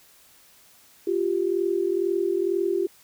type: tone pair together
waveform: sine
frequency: 349.2 / 391.3 Hz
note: F4 / G4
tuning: 0 / -3 cents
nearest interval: major second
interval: 197 cents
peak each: -24 dBFS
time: 1.07-2.87 s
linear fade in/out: 5 ms
effects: white hiss -55 dBFS RMS until 3.03 s